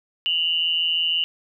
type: tone pair together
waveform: sine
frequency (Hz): 2820 / 2986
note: F7 / F#7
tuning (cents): +16 / +15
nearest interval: minor second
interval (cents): 99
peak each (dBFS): -22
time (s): 0.26-1.24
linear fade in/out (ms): 0
effects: none